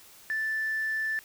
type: tone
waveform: sine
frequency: 1760 Hz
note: A6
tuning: in tune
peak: -26 dBFS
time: 0.3-1.19 s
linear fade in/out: 0 ms
effects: tanh soft clip ceiling -23 dBFS + white hiss -53 dBFS RMS until 1.24 s